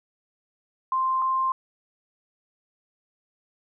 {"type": "tone pair in turn", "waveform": "sine", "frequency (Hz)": [1046.5, 1050.6], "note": ["C6", "C6"], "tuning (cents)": [0, 7], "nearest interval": "unison", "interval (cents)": 7, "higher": "second", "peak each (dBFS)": -21, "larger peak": "neither", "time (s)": [[0.92, 1.22], [1.22, 1.52]], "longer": "neither", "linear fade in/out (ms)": 2, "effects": []}